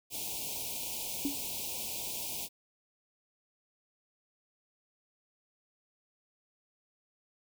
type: band-stop noise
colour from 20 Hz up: white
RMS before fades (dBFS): -38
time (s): 0.1-2.49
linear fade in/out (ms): 50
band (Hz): 980 to 2300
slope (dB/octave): 96
type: tone with exponential decay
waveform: sine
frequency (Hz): 282.4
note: C#4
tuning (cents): +32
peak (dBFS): -26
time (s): 1.25-1.43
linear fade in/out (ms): 1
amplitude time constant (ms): 38
effects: none